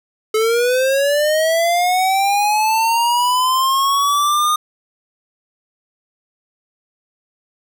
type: linear sweep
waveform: square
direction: up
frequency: 429.7 to 1230 Hz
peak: -14 dBFS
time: 0.34-4.56 s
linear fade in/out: 5 ms
effects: none